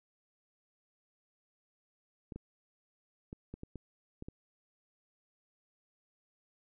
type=clicks; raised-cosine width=3 ms; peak=-30 dBFS; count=8; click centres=2.322 / 2.36 / 3.329 / 3.54 / 3.634 / 3.757 / 4.224 / 4.285 s; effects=none